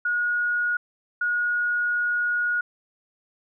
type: tone bursts at uneven times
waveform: sine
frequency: 1446 Hz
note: F#6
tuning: 40 cents flat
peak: -21 dBFS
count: 2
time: 0.05-0.77 / 1.21-2.61 s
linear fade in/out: 5 ms
effects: none